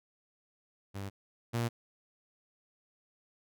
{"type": "tone pair in turn", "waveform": "sawtooth", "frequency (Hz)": [98.8, 117.75], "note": ["G2", "A#2"], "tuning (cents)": [14, 18], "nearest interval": "minor third", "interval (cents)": 304, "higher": "second", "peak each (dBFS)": [-34, -26], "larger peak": "second", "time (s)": [[0.94, 1.1], [1.53, 1.69]], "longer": "neither", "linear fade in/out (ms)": 20, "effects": []}